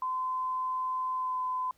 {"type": "tone with pitch glide", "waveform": "sine", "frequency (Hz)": [1026, 1016.6], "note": ["C6", "B5"], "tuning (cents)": [-34, 50], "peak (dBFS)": -29, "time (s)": [0.02, 1.71], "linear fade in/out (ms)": 2, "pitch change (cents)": -16, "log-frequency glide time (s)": [1.15, 1.39], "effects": ["pink hiss -68 dBFS RMS until 1.77 s"]}